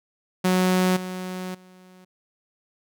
sawtooth tone with level steps, 184.1 Hz, F#3, 8 cents flat, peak -14 / -26 / -44 dBFS, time 0.44-2.05 s, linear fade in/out 10 ms, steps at 0.96 / 1.54 s, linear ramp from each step 10 ms, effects none

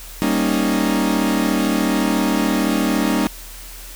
40% pulse chord, Eb dominant seventh, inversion first, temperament equal, 196 / 233.1 / 277.2 / 311.1 Hz, G3 / Bb3 / Db4 / Eb4, 0 / 0 / 0 / 0 cents, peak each -21 dBFS, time 0.22-3.27 s, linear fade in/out 0 ms, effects added 40 Hz sine -36 dBFS peak until 3.95 s + white hiss -38 dBFS RMS until 3.95 s

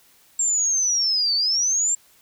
sine linear two-way sweep, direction down then up, 7459 to 4454 to 7459 Hz, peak -18 dBFS, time 0.39-1.95 s, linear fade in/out 5 ms, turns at 1.35 s, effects white hiss -56 dBFS RMS until 2.21 s

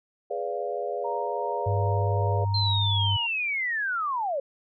sine chord, G# diminished seventh, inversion none, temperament equal with one note detuned, 415.3 / 493.9 / 579.2 / 698.5 Hz, G#4 / B4 / D5 / F5, 0 / 0 / -24 / 0 cents, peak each -33 dBFS, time 0.3-2.45 s, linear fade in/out 10 ms
sine tone with tremolo, 932.3 Hz, A#5, in tune, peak -30 dBFS, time 1.04-3.27 s, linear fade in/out 10 ms, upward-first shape sine, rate 2.6 Hz, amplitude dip 25%
sine tone, 100 Hz, G2, 35 cents sharp, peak -23 dBFS, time 1.66-3.17 s, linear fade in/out 10 ms
sine linear sweep, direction down, 4186 to 523 Hz, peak -25 dBFS, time 2.54-4.4 s, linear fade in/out 5 ms
effects none

